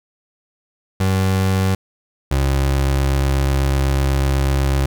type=tone pair in turn; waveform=30% pulse; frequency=95.2 / 68.09 Hz; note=F#2 / C#2; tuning=+50 / -30 cents; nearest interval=tritone; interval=580 cents; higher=first; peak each=-12 / -12 dBFS; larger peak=neither; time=1-1.75 / 2.31-4.86 s; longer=second; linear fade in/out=5 ms; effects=none